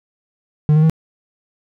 triangle tone with pitch steps, 150.9 / 155.1 / 159.8 Hz, D3 / D#3 / D#3, +47 / -5 / +47 cents, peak -7 dBFS, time 0.69-0.897 s, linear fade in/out 0 ms, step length 69 ms, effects none

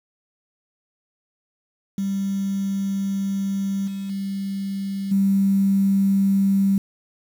sine tone with level steps, 196 Hz, G3, in tune, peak -21 / -26 / -24 / -15 dBFS, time 1.98-6.78 s, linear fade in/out 2 ms, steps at 3.87 / 4.09 / 5.11 s, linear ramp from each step 10 ms, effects 7-bit

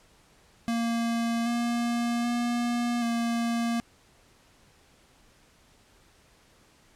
square tone with pitch steps, 232 / 236.6 / 239.1 / 233.4 Hz, A#3 / A#3 / A#3 / A#3, -8 / +26 / +44 / +2 cents, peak -26 dBFS, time 0.68-3.8 s, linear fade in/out 0 ms, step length 780 ms, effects pink hiss -60 dBFS RMS until 6.95 s + low-pass 10000 Hz 12 dB/octave

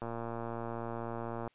click train, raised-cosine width 1 ms, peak -25 dBFS, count 170, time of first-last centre 0.02-1.477 s, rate 116 Hz, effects white hiss -70 dBFS RMS until 1.54 s + resampled to 8000 Hz

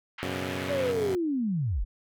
pink band-pass noise, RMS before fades -40 dBFS, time 0.18-0.92 s, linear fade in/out 5 ms, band 1200 to 3200 Hz, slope 24 dB/octave
10% pulse chord, F# suspended fourth, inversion none, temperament equal, 92.5 / 123.47 / 138.59 Hz, F#2 / B2 / C#3, 0 / 0 / 0 cents, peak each -26 / -30 / -30 dBFS, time 0.23-1.15 s, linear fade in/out 0 ms
sine linear sweep, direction down, 583 to 30.24 Hz, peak -25 dBFS, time 0.69-1.85 s, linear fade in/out 20 ms
effects none

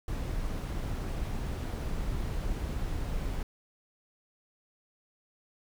brown noise, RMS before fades -33 dBFS, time 0.08-3.43 s, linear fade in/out 2 ms, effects none

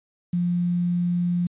sine tone with quantisation, 175.5 Hz, F3, 9 cents sharp, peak -20 dBFS, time 0.33-1.47 s, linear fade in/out 5 ms, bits 8, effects resampled to 8000 Hz

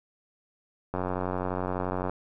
click train, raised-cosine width 1 ms, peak -16 dBFS, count 107, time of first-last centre 0.94-2.096 s, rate 91.7 Hz, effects none

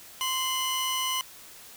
sawtooth tone pair together, 1040.8 / 2960 Hz, C6 / F#7, -9 / 0 cents, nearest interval octave + tritone, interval 1809 cents, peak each -26 dBFS, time 0.21-1.21 s, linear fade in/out 0 ms, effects white hiss -48 dBFS RMS until 1.76 s

